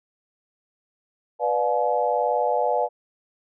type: chord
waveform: sine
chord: B diminished seventh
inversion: none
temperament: just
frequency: 493.9 / 592.7 / 711.2 / 853.4 Hz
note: B4 / D5 / F5 / Ab5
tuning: 0 / +16 / +31 / +47 cents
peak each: -25 dBFS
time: 1.39-2.89 s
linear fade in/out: 50 ms
effects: none